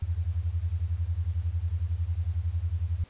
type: beating tone pair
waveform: sine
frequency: 79.5 / 90.5 Hz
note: D#2 / F#2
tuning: +38 / -38 cents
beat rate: 11 Hz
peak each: -29 dBFS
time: 0.02-3.04 s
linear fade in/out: 5 ms
effects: pink hiss -57 dBFS RMS until 3.09 s + resampled to 8000 Hz